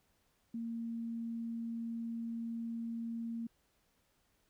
sine tone, 230.4 Hz, A#3, 20 cents flat, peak -37 dBFS, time 0.54-3.47 s, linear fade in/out 5 ms, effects pink hiss -75 dBFS RMS until 4.49 s

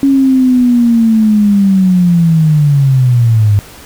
sine linear sweep, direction down, 277.2 to 100 Hz, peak -5 dBFS, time 0.03-3.59 s, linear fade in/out 0 ms, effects pink hiss -34 dBFS RMS until 3.85 s

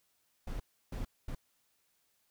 brown noise bursts at uneven times, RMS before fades -38 dBFS, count 3, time 0.47-0.6 / 0.92-1.05 / 1.28-1.35 s, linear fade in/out 5 ms, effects white hiss -75 dBFS RMS until 2.3 s

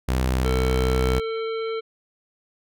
sawtooth tone, 64 Hz, C2, 38 cents flat, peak -16 dBFS, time 0.08-1.2 s, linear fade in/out 10 ms
harmonic tone, 448.4 Hz, A4, 33 cents sharp, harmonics 1 / 3 / 5 / 7 / 9, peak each -25 / -35 / -39 / -42 / -44 dBFS, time 0.44-1.81 s, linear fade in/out 20 ms
effects none

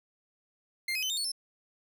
30% pulse tone with pitch steps, 2104 / 2531 / 3045 / 3663 / 4407 / 5302 Hz, C7 / D#7 / F#7 / A#7 / C#8 / E8, +9 / +29 / +49 / -31 / -11 / +9 cents, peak -27 dBFS, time 0.88-1.318 s, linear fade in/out 5 ms, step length 73 ms, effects none

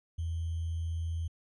sine tone with sample-and-hold, 82.41 Hz, E2, in tune, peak -31 dBFS, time 0.18-1.28 s, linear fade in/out 10 ms, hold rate 3150 Hz, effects resampled to 24000 Hz

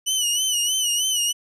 20% pulse tone with vibrato, 2960 Hz, F#7, in tune, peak -14 dBFS, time 0.06-1.33 s, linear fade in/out 20 ms, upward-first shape sine, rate 3.2 Hz, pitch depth 74 cents each way, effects resampled to 32000 Hz

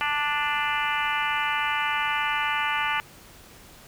harmonic tone with a mistuned harmonic, 293.7 Hz, D4, in tune, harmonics 3 / 4 / 5 / 6 / 7 / 8 / 9 / 10, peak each -29 / -30 / -31 / -32 / -32 / -33 / -34 / -34 dBFS, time 0.01-3 s, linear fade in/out 0 ms, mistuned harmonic 8, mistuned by +27 cents, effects pink hiss -49 dBFS RMS until 3.87 s

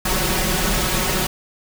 pink noise with comb filter, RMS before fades -20 dBFS, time 0.05-1.27 s, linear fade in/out 5 ms, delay 5.4 ms, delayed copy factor +0.85, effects none

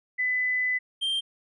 sine / triangle tone pair in turn, 2004 / 3167 Hz, B6 / G7, +25 / +17 cents, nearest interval minor sixth, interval 792 cents, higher second, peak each -23 dBFS, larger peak neither, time 0.18-0.79 / 1.01-1.21 s, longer first, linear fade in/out 20 ms, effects resampled to 24000 Hz

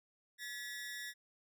sawtooth ring-modulated tone, 1828 Hz, A#6, 34 cents flat, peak -36 dBFS, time 0.38-1.14 s, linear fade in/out 50 ms, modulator 119 Hz, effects none

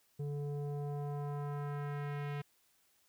square tone with low-pass filter sweep, 144.6 Hz, D3, 27 cents flat, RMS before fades -39 dBFS, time 0.19-2.42 s, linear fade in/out 10 ms, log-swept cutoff 370 to 2600 Hz, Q 1.5, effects white hiss -72 dBFS RMS until 3.08 s

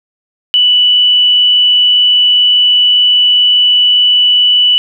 sine tone with frequency modulation, 2965 Hz, F#7, 3 cents sharp, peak -5 dBFS, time 0.54-4.78 s, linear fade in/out 0 ms, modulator 107 Hz, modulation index 0.23, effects none

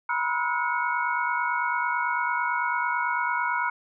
sine tone cluster, 962 / 1011 / 1294 / 1443 / 2215 Hz, B5 / B5 / E6 / F#6 / C#7, -46 / +40 / -32 / -44 / -2 cents, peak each -27 / -33 / -33 / -28 / -34 dBFS, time 0.09-3.7 s, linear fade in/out 5 ms, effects none

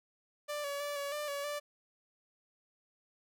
sawtooth tone with pitch steps, 590 / 567 / 580 / 566 / 594 / 567 / 586 Hz, D5 / C#5 / D5 / C#5 / D5 / C#5 / D5, +8 / +39 / -22 / +36 / +20 / +39 / -4 cents, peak -32 dBFS, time 0.48-1.6 s, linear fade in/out 20 ms, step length 160 ms, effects none

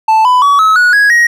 triangle tone with pitch steps, 880 / 999.2 / 1134.6 / 1288.4 / 1463 / 1661.2 / 1886.3 Hz, A5 / B5 / C#6 / E6 / F#6 / G#6 / A#6, 0 / +20 / +40 / -40 / -20 / 0 / +20 cents, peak -3 dBFS, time 0.08-1.27 s, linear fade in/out 5 ms, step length 170 ms, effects none

